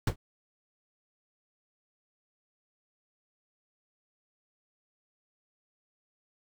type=noise with exponential decay; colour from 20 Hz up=brown; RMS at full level=-18 dBFS; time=0.07-0.16 s; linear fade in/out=5 ms; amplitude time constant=19 ms; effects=none